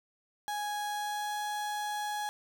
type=tone with pitch glide; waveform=35% pulse; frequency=830.6 to 835.9 Hz; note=G#5 to G#5; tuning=0 to +11 cents; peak=-31 dBFS; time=0.48-2.29 s; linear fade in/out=0 ms; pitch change=+11 cents; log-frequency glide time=0.9-1.38 s; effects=none